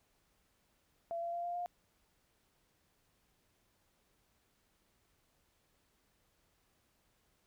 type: tone with pitch steps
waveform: sine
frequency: 677 / 684.1 / 691.2 / 698.4 / 705.7 Hz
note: E5 / F5 / F5 / F5 / F5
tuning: +46 / -36 / -18 / 0 / +18 cents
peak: -36 dBFS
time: 1.11-1.66 s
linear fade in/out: 0 ms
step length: 110 ms
effects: pink hiss -75 dBFS RMS until 7.46 s